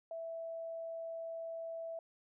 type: tone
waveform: sine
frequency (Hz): 659.3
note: E5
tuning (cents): 0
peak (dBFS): -40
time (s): 0.11-1.99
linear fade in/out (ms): 2
effects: none